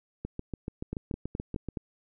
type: two click trains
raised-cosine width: 3 ms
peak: -20 / -21 dBFS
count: 5 / 11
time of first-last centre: 0.93-1.772 / 0.25-1.687 s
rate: 4.75 / 6.96 Hz
effects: none